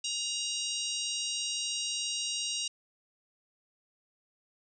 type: harmonic tone with a mistuned harmonic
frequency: 943 Hz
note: A#5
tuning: 20 cents sharp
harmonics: 3 / 4 / 5 / 6 / 7 / 8 / 9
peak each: -36 / -38 / -41 / -38 / -41 / -45 / -43 dBFS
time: 0.04-2.68 s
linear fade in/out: 5 ms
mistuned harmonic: 4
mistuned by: +18 cents
effects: none